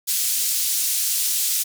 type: band-pass noise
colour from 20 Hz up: white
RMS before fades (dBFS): -22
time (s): 0.07-1.64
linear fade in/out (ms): 20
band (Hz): 4400 to 15000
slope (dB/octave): 12
effects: none